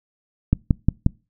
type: click train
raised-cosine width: 5 ms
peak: -3 dBFS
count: 4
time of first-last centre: 0.53-1.064 s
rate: 5.62 Hz
effects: noise-tail reverb RT60 0.3 s tail -25 dB re dry